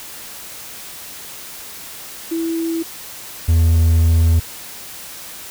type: tone pair in turn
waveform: sine / triangle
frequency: 329.6 / 82.4 Hz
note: E4 / E2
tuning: 0 / 0 cents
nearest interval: 2 octaves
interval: 2400 cents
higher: first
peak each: -18 / -8 dBFS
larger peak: second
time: 2.31-2.83 / 3.48-4.4 s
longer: second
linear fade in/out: 10 ms
effects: white hiss -34 dBFS RMS until 5.5 s